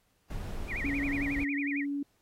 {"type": "noise", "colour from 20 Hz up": "brown", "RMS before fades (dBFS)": -37, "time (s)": [0.3, 1.44], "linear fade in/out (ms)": 5}
{"type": "tone with vibrato", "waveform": "sine", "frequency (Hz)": 2137, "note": "C7", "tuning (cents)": 36, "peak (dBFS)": -33, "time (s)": [0.67, 1.86], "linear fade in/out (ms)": 50, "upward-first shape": "sine", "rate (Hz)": 11, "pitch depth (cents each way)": 250}
{"type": "tone with pitch glide", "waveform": "sine", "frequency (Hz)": [281.3, 283.9], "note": ["C#4", "C#4"], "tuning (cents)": [26, 41], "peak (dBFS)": -30, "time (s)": [0.84, 2.03], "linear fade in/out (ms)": 5, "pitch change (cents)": 15, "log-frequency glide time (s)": [1.22, 1.62]}
{"effects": ["pink hiss -72 dBFS RMS until 2.21 s", "AAC 48 kbps"]}